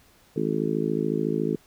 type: harmonic tone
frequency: 53.9 Hz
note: A1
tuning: 35 cents flat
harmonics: 3 / 4 / 5 / 6 / 7 / 8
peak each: -30 / -30 / -30 / -30 / -30 / -30 dBFS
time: 0.36-1.56 s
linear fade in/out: 5 ms
effects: pink hiss -58 dBFS RMS until 1.66 s